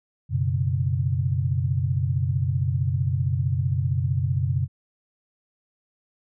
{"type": "chord", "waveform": "sine", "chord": "F# suspended fourth", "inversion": "none", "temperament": "just", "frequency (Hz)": [92.5, 123.33, 138.75], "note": ["F#2", "B2", "C#3"], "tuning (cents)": [0, -2, 2], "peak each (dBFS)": -25, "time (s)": [0.29, 4.68], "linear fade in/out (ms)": 50, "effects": []}